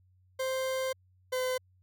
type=tone pair in turn; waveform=40% pulse; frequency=523.3 / 510.5 Hz; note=C5 / C5; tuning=0 / -43 cents; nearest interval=unison; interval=43 cents; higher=first; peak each=-29 / -28 dBFS; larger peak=second; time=0.39-0.93 / 1.32-1.58 s; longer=first; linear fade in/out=10 ms; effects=added 92 Hz sine -62 dBFS peak until 1.82 s